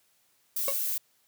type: noise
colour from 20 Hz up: violet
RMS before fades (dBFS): -30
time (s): 0.56-0.98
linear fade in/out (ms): 5
type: tone with exponential decay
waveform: 35% pulse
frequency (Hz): 551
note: C#5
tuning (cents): -11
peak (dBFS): -23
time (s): 0.68-0.77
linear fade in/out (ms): 1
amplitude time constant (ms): 19
effects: white hiss -68 dBFS RMS until 1.27 s + high-pass 80 Hz 12 dB/octave